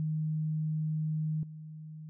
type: tone with level steps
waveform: sine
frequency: 155.56 Hz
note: D#3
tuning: in tune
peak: -29 / -42 dBFS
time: 0-2.09 s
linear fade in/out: 0 ms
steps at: 1.43 s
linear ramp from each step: 2 ms
effects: none